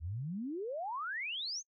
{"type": "exponential sweep", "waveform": "sine", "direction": "up", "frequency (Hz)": [73.7, 6645], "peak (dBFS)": -36, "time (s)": [0, 1.63], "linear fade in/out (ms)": 50, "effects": ["noise-tail reverb RT60 0.1 s tail -26 dB re dry"]}